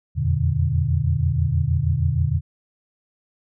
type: tone cluster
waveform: sine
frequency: 82.4 / 88.7 / 120.1 / 146.8 Hz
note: E2 / F2 / B2 / D3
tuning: 0 / +27 / -48 / 0 cents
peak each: -23 dBFS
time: 0.15-2.41 s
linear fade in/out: 50 ms
effects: none